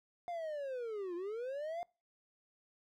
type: linear two-way sweep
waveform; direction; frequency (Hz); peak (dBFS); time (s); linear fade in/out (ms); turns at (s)
triangle; down then up; 709 to 338.7 to 709; -36; 0.28-1.83; 0; 1.15
effects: noise-tail reverb RT60 0.3 s tail -24 dB re dry